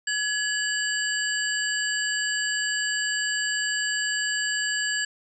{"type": "tone cluster", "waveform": "sine", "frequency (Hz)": [1691, 2958, 4656, 7570], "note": ["G#6", "F#7", "D8", "A#8"], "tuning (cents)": [31, -1, -16, 26], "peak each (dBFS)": [-26, -33, -33, -30], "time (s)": [0.07, 5.05], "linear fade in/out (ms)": 5, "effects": []}